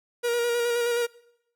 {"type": "tone with vibrato", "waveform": "45% pulse", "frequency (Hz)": 475.3, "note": "A#4", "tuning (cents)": 34, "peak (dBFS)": -23, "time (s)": [0.23, 1.07], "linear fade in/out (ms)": 20, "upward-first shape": "square", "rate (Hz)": 9.5, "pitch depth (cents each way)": 19, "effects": ["noise-tail reverb RT60 0.8 s tail -23 dB re dry"]}